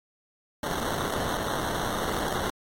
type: noise with sample-and-hold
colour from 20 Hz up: white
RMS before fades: -30 dBFS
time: 0.63-2.5 s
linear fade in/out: 2 ms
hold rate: 2450 Hz
effects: AAC 48 kbps